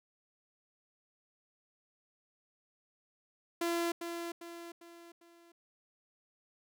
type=tone with echo; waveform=sawtooth; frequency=340.1 Hz; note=F4; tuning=46 cents flat; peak=-27 dBFS; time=3.61-3.92 s; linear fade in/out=5 ms; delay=400 ms; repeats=4; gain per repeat=-7 dB; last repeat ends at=5.52 s; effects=none